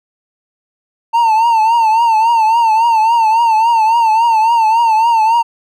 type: tone with vibrato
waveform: triangle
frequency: 904 Hz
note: A5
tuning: 47 cents sharp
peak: -6 dBFS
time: 1.13-5.43 s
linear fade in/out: 20 ms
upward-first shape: triangle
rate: 3.6 Hz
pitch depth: 92 cents each way
effects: none